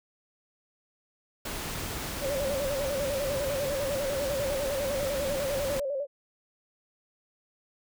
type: noise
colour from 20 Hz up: pink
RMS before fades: -35 dBFS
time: 1.45-5.8 s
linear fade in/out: 5 ms
type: tone with vibrato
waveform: sine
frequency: 554.4 Hz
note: C#5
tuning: in tune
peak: -28 dBFS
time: 2.2-6.07 s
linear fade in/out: 50 ms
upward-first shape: square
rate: 10 Hz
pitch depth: 70 cents each way
effects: none